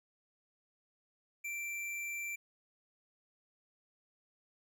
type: tone with tanh clipping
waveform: sine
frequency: 2349 Hz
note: D7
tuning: in tune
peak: -39 dBFS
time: 1.44-2.36 s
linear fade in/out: 10 ms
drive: 18 dB
effects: none